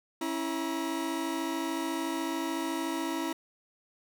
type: tone cluster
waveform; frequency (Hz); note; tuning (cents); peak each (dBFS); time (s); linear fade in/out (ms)
40% pulse; 275 / 328.8 / 950; C#4 / E4 / A#5; -14 / -4 / +33; -35 / -32 / -37; 0.21-3.33; 5
effects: none